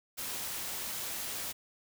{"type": "noise", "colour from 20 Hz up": "white", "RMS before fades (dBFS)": -38, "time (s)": [0.17, 1.53], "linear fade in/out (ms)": 20, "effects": []}